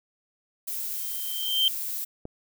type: noise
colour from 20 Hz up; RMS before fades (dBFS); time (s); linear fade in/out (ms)
violet; -32; 0.67-2.05; 10
type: tone with exponential growth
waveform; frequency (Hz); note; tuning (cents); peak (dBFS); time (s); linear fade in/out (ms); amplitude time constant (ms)
sine; 3136; G7; 0; -17; 0.94-1.68; 1; 160
type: click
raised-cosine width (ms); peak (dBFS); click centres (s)
2; -23; 2.254
effects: none